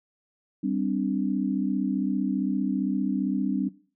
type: chord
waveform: sine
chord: G suspended fourth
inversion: none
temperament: equal with one note detuned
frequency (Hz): 196 / 258.5 / 293.7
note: G3 / C4 / D4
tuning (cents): 0 / -21 / 0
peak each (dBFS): -28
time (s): 0.63-3.69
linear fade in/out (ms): 10
effects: noise-tail reverb RT60 0.4 s tail -18 dB re dry